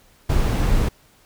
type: noise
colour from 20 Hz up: brown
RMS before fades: -18 dBFS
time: 0.29-0.89 s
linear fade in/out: 10 ms
effects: pink hiss -55 dBFS RMS until 1.25 s

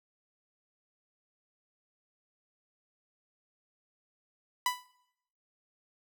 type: tone with exponential decay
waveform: sawtooth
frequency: 992 Hz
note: B5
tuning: 7 cents sharp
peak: -20 dBFS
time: 4.66-4.86 s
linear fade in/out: 2 ms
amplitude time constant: 43 ms
effects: noise-tail reverb RT60 0.8 s tail -22 dB re dry

